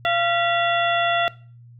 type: harmonic tone with a mistuned harmonic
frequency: 687 Hz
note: F5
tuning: 29 cents flat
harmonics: 1 / 2 / 3 / 4 / 5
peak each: -21 / -24 / -26 / -27 / -28 dBFS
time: 0.05-1.28 s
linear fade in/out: 0 ms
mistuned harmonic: 3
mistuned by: -92 cents
effects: noise-tail reverb RT60 0.4 s tail -20 dB re dry + added 119 Hz sine -43 dBFS peak until 1.79 s